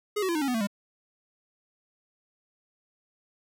square tone with pitch steps, 418.1 / 376.8 / 339.6 / 306.1 / 275.8 / 248.6 / 224.1 / 201.9 Hz, G#4 / F#4 / F4 / D#4 / C#4 / B3 / A3 / G#3, +12 / +32 / -48 / -28 / -9 / +12 / +32 / -49 cents, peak -26 dBFS, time 0.16-0.672 s, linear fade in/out 10 ms, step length 64 ms, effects none

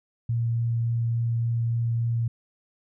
sine tone with vibrato, 116.54 Hz, A#2, in tune, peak -22 dBFS, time 0.29-2.28 s, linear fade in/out 5 ms, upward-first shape triangle, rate 3.5 Hz, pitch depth 8 cents each way, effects none

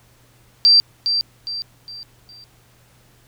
sine tone with echo, 4699 Hz, D8, in tune, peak -8 dBFS, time 0.65-0.8 s, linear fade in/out 0 ms, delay 410 ms, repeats 4, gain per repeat -8 dB, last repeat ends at 2.44 s, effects added 120 Hz sine -55 dBFS peak until 3.27 s + pink hiss -55 dBFS RMS until 3.27 s

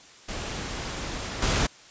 pink noise with level steps, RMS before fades -33 / -24 dBFS, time 0.28-1.67 s, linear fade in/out 10 ms, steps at 1.42 s, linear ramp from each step 5 ms, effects white hiss -50 dBFS RMS until 1.9 s + resampled to 16000 Hz

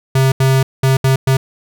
square tone bursts at uneven times, 133 Hz, C3, 29 cents sharp, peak -10 dBFS, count 5, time 0.15-0.32 / 0.4-0.63 / 0.83-0.97 / 1.04-1.16 / 1.27-1.37 s, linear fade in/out 5 ms, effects none

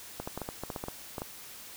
clicks, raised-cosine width 1 ms, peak -21 dBFS, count 12, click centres 0.2 / 0.275 / 0.376 / 0.417 / 0.489 / 0.636 / 0.702 / 0.762 / 0.839 / 0.884 / 1.182 / 1.219 s, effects white hiss -47 dBFS RMS until 1.76 s

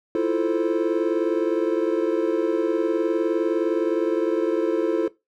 triangle chord, F major seventh, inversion third, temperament equal, 329.6 / 349.2 / 440 / 523.3 Hz, E4 / F4 / A4 / C5, 0 / 0 / 0 / 0 cents, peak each -22 / -23 / -22 / -27 dBFS, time 0.15-5.08 s, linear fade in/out 2 ms, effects noise-tail reverb RT60 0.2 s tail -18 dB re dry

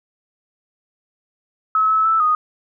sine tone with pitch steps, 1290 / 1299 / 1318 / 1241 Hz, E6 / E6 / E6 / D#6, -38 / -26 / -1 / -5 cents, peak -13 dBFS, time 1.75-2.35 s, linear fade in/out 2 ms, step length 150 ms, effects none

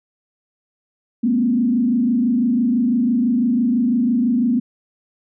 sine tone with frequency modulation, 241 Hz, B3, 42 cents flat, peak -14 dBFS, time 1.23-4.6 s, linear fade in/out 10 ms, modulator 26 Hz, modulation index 0.93, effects none

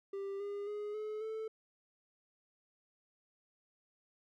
triangle tone with pitch steps, 394.6 / 405.5 / 416.6 / 428.1 / 439.9 Hz, G4 / G#4 / G#4 / A4 / A4, +11 / -41 / +5 / -47 / 0 cents, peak -36 dBFS, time 0.13-1.48 s, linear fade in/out 5 ms, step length 270 ms, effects none

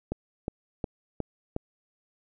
click train, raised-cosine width 2 ms, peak -16 dBFS, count 5, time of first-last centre 0.12-1.564 s, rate 2.77 Hz, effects none

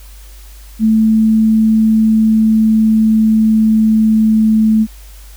sine tone with pitch glide, 220 to 218.6 Hz, A3 to A3, 0 to -11 cents, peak -7 dBFS, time 0.79-4.87 s, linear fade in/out 50 ms, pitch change -11 cents, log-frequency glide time 1.84-4.64 s, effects added 50 Hz sine -33 dBFS peak until 5.36 s + white hiss -43 dBFS RMS until 5.36 s

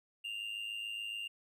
triangle tone with amplitude modulation, 2794 Hz, F7, in tune, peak -34 dBFS, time 0.24-1.28 s, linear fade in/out 10 ms, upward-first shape sine, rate 107 Hz, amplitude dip 60%, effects none

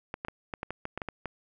clicks, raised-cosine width 0.5 ms, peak -19 dBFS, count 11, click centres 0.141 / 0.249 / 0.284 / 0.538 / 0.631 / 0.706 / 0.854 / 0.976 / 1.018 / 1.087 / 1.257 s, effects none

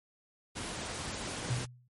pink noise, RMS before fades -38 dBFS, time 0.55-1.66 s, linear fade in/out 20 ms
sine tone with exponential decay, 123.1 Hz, B2, 5 cents flat, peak -26 dBFS, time 1.5-1.88 s, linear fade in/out 5 ms, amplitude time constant 81 ms
effects high-pass 60 Hz 12 dB/octave + MP3 48 kbps

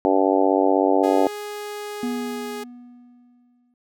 harmonic tone, 96.1 Hz, G2, 34 cents flat, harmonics 3 / 4 / 5 / 6 / 7 / 8 / 9, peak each -21 / -22 / -23 / -24 / -24 / -25 / -26 dBFS, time 0.05-1.27 s, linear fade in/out 0 ms
sawtooth tone, 415.3 Hz, G#4, in tune, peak -26 dBFS, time 1.03-2.64 s, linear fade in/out 10 ms
triangle tone with exponential decay, 244 Hz, B3, 21 cents flat, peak -20 dBFS, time 2.03-3.74 s, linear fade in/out 2 ms, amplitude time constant 370 ms
effects none

